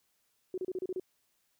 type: tone bursts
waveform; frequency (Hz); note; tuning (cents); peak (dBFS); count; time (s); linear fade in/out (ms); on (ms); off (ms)
sine; 370; F#4; 0; -32; 7; 0.54-0.998; 2; 38; 32
effects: white hiss -75 dBFS RMS until 1.59 s